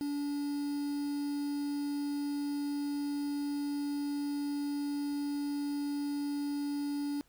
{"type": "tone with quantisation", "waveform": "triangle", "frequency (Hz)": 287.6, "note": "D4", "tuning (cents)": -36, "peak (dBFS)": -30, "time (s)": [0.01, 7.21], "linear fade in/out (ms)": 0, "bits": 8, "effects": ["pink hiss -68 dBFS RMS until 7.28 s"]}